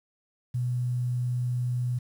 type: tone with quantisation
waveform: sine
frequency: 123.47 Hz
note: B2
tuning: in tune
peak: -25 dBFS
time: 0.54-1.99 s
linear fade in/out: 10 ms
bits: 9
effects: none